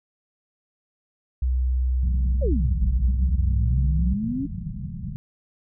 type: tone with pitch glide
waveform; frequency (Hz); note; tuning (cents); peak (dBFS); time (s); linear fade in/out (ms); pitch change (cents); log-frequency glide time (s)
sine; 63.2 to 63.71; B1 to C2; +41 to -45; -19; 1.42-4.14; 5; +14; 3.11-3.3
type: low-pass noise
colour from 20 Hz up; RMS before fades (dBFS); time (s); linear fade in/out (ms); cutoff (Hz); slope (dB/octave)
white; -32; 2.03-5.16; 0; 210; 96
type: exponential two-way sweep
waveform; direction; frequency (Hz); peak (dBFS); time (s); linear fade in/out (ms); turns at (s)
sine; down then up; 619 to 43.65 to 288.2; -24; 2.41-4.47; 20; 2.83
effects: none